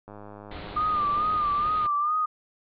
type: click train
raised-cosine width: 1 ms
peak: -29 dBFS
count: 133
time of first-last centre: 0.08-1.362 s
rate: 103 Hz
type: low-pass noise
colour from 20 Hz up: pink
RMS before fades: -40 dBFS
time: 0.51-1.87 s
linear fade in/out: 5 ms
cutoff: 4300 Hz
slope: 96 dB/octave
type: tone with vibrato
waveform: sine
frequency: 1206 Hz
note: D6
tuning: 46 cents sharp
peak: -22 dBFS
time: 0.76-2.26 s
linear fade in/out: 10 ms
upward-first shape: sine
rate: 2.3 Hz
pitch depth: 64 cents each way
effects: none